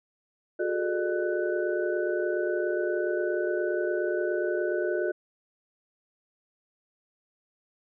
sine tone cluster, 361.4 / 408.6 / 438.4 / 603 / 1495 Hz, F#4 / G#4 / A4 / D5 / F#6, -41 / -28 / -6 / +46 / +17 cents, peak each -28 / -36 / -33 / -31 / -36 dBFS, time 0.59-5.12 s, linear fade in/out 10 ms, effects none

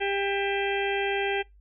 harmonic tone with a mistuned harmonic, 397.5 Hz, G4, 24 cents sharp, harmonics 1 / 2 / 4 / 5 / 6 / 7 / 8, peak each -28 / -31 / -34 / -35 / -36 / -36 / -37 dBFS, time 0-1.43 s, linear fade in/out 20 ms, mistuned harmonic 7, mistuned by -84 cents, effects noise-tail reverb RT60 0.2 s tail -24 dB re dry + added 50 Hz sine -52 dBFS peak until 1.6 s

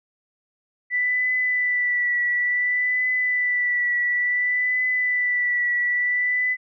sine tone with vibrato, 1975.5 Hz, B6, in tune, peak -19 dBFS, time 0.9-6.57 s, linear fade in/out 50 ms, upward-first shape triangle, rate 0.57 Hz, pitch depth 30 cents each way, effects none

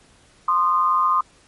sine tone pair together, 1046.5 / 1227.2 Hz, C6 / D#6, 0 / -24 cents, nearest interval minor third, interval 276 cents, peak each -18 dBFS, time 0.48-1.21 s, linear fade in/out 5 ms, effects pink hiss -54 dBFS RMS until 1.47 s + MP3 48 kbps

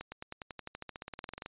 accelerating click train, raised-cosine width 0.3 ms, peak -25 dBFS, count 22, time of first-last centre 0.01-1.461 s, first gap 110 ms, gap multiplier 0.95, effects resampled to 8000 Hz

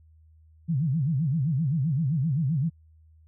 sine tone with vibrato, 146.83 Hz, D3, in tune, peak -22 dBFS, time 0.68-2.7 s, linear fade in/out 20 ms, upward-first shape sine, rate 7.7 Hz, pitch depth 260 cents each way, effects added 79 Hz sine -53 dBFS peak until 3.27 s

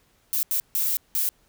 violet noise bursts at uneven times, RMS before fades -24 dBFS, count 4, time 0.33-0.43 / 0.51-0.6 / 0.75-0.97 / 1.15-1.29 s, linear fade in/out 0 ms, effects pink hiss -63 dBFS RMS until 1.48 s

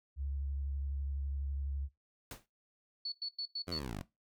sine tone with vibrato, 69.3 Hz, C#2, in tune, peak -35 dBFS, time 0.16-1.89 s, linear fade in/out 50 ms, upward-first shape triangle, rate 12 Hz, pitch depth 35 cents each way
pink noise with exponential decay, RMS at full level -41 dBFS, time 2.31-2.46 s, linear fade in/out 2 ms, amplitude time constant 31 ms
sine tone bursts, 4431 Hz, C#8, 2 cents flat, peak -35 dBFS, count 5, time 3.05-3.789 s, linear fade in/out 5 ms, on 71 ms, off 96 ms
10% pulse linear sweep, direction down, 92.5 to 41.33 Hz, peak -31 dBFS, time 3.67-4.02 s, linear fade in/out 10 ms
effects noise-tail reverb RT60 0.2 s tail -18 dB re dry

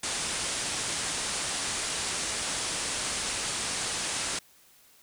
white low-pass noise, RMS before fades -32 dBFS, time 0.03-4.39 s, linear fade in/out 5 ms, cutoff 9800 Hz, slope 96 dB/octave, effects white hiss -59 dBFS RMS until 5.02 s

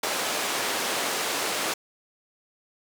pink band-pass noise, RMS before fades -28 dBFS, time 0.03-1.74 s, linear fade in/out 5 ms, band 430 to 11000 Hz, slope 12 dB/octave, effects none

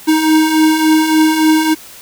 square beating tone pair, 311.1 / 314.6 Hz, D#4 / D#4, 0 / +19 cents, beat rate 3.5 Hz, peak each -17 / -10 dBFS, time 0.07-1.75 s, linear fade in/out 20 ms, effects white hiss -36 dBFS RMS until 2.01 s

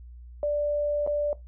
sine tone with dropouts, 587.3 Hz, D5, in tune, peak -23 dBFS, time 0.43-1.33 s, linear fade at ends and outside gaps 1 ms, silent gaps 1.065-1.074 s, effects noise-tail reverb RT60 0.2 s tail -19 dB re dry + added 60 Hz sine -42 dBFS peak until 1.47 s

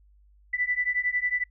sine beating tone pair, 1975.5 / 1986.5 Hz, B6 / B6, 0 / +10 cents, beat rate 11 Hz, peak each -28 / -27 dBFS, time 0.53-1.44 s, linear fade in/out 10 ms, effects noise-tail reverb RT60 0.1 s tail -24 dB re dry + added 50 Hz sine -55 dBFS peak until 1.5 s

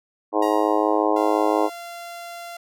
harmonic tone, 105.7 Hz, G#2, 31 cents sharp, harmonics 3 / 4 / 5 / 6 / 7 / 8 / 9 / 10, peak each -23 / -24 / -25 / -26 / -26 / -27 / -28 / -28 dBFS, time 0.32-1.7 s, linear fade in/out 50 ms
sawtooth tone with exponential decay, 945 Hz, A#5, 23 cents sharp, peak -26 dBFS, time 0.42-1.34 s, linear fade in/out 5 ms, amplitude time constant 200 ms
sawtooth tone, 689 Hz, F5, 24 cents flat, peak -30 dBFS, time 1.16-2.57 s, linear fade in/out 5 ms
effects none

